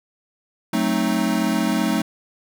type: chord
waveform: square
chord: F# diminished seventh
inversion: none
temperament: equal with one note detuned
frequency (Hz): 185 / 220 / 263.3 / 311.1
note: F#3 / A3 / C4 / Eb4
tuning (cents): 0 / 0 / +11 / 0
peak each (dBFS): -26 / -23 / -26 / -25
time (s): 0.73-2.02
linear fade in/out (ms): 5
effects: none